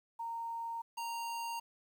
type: tone pair in turn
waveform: sine / square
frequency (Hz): 923 / 928.3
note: A#5 / A#5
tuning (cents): -17 / -7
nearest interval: unison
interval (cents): 10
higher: second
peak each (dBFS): -37 / -38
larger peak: first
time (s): 0.19-0.82 / 0.97-1.6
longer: neither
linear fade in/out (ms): 10
effects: 11-bit